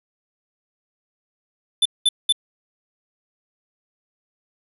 square tone bursts, 3520 Hz, A7, in tune, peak -14 dBFS, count 3, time 1.82-2.325 s, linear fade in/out 5 ms, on 35 ms, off 200 ms, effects resampled to 32000 Hz + 9-bit

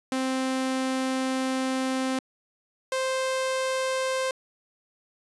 sawtooth tone pair in turn, 261.6 / 523.2 Hz, C4 / C5, 0 / 0 cents, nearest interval octave, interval 1200 cents, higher second, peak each -21 dBFS, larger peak neither, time 0.12-2.19 / 2.92-4.31 s, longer first, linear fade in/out 2 ms, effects resampled to 24000 Hz

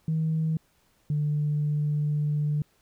sine tone pair in turn, 159 / 148.7 Hz, D#3 / D3, +38 / +22 cents, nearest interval minor second, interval 116 cents, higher first, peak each -22 dBFS, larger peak neither, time 0.08-0.57 / 1.1-2.62 s, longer second, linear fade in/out 2 ms, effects tanh soft clip ceiling -19 dBFS + pink hiss -66 dBFS RMS until 2.81 s

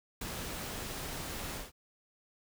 pink noise with ADSR envelope, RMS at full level -38 dBFS, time 0.21-1.72 s, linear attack 6 ms, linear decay 17 ms, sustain -2 dB, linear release 160 ms, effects none

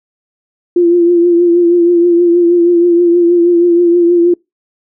sine tone with vibrato, 345.9 Hz, F4, 17 cents flat, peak -5 dBFS, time 0.76-4.34 s, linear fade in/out 5 ms, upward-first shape triangle, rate 6.3 Hz, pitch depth 43 cents each way, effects noise-tail reverb RT60 0.2 s tail -26 dB re dry

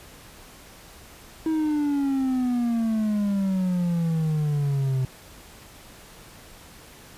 triangle exponential sweep, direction down, 321.9 to 128.7 Hz, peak -19 dBFS, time 1.46-5.05 s, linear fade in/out 2 ms, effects pink hiss -47 dBFS RMS until 7.17 s + resampled to 32000 Hz

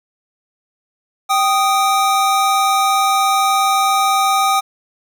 square tone pair together, 781 / 1239.8 Hz, G5 / D#6, -7 / -7 cents, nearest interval minor sixth, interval 800 cents, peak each -16 dBFS, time 1.29-4.61 s, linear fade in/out 20 ms, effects none

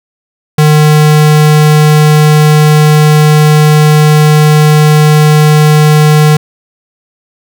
square tone, 151.9 Hz, D#3, 41 cents flat, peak -3 dBFS, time 0.58-6.37 s, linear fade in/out 5 ms, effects none

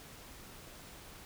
silence, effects pink hiss -52 dBFS RMS until 1.25 s

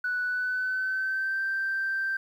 sine tone with pitch glide, 1482 to 1566.5 Hz, F#6 to G6, +2 to -2 cents, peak -25 dBFS, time 0.04-2.17 s, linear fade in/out 5 ms, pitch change +96 cents, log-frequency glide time 0.24-1.42 s, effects tanh soft clip ceiling -22 dBFS + 10-bit

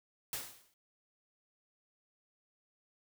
white noise with exponential decay, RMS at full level -36 dBFS, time 0.33-0.74 s, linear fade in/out 1 ms, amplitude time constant 87 ms, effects none

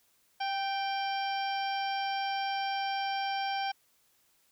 harmonic tone with a mistuned harmonic, 787 Hz, G5, 7 cents sharp, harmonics 1 / 2 / 3 / 4 / 5 / 6 / 7, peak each -31 / -40 / -41 / -41 / -54 / -46 / -45 dBFS, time 0.4-3.72 s, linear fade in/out 10 ms, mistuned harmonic 2, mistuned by -26 cents, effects white hiss -69 dBFS RMS until 4.51 s

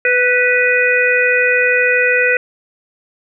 harmonic tone with a mistuned harmonic, 496.4 Hz, B4, 9 cents sharp, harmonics 1 / 3 / 4 / 5, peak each -16 / -16 / -16 / -16 dBFS, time 0.05-2.37 s, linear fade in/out 2 ms, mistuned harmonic 4, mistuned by -27 cents, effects none

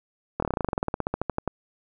slowing click train, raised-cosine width 1 ms, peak -11 dBFS, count 22, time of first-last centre 0.4-1.477 s, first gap 24 ms, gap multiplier 1.07, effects none

